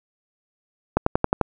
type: accelerating click train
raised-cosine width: 1 ms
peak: -3 dBFS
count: 6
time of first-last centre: 0.97-1.413 s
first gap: 94 ms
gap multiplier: 0.97
effects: none